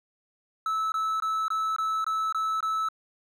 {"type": "tone bursts", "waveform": "triangle", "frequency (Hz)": 1306, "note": "E6", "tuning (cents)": -17, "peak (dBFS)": -23, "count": 8, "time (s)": [0.66, 2.887], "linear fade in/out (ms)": 2, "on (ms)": 260, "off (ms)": 21, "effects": []}